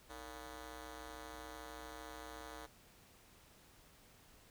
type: ring-modulated tone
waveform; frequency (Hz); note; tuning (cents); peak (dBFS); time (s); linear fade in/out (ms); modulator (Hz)
10% pulse; 255.7; C4; -40; -37; 0.09-2.67; 20; 199
effects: pink hiss -64 dBFS RMS until 4.5 s